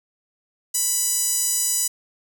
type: tone with high-pass filter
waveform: sawtooth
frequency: 987.8 Hz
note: B5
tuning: in tune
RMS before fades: -22 dBFS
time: 0.74-1.88 s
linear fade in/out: 10 ms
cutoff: 7500 Hz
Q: 2.6
effects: none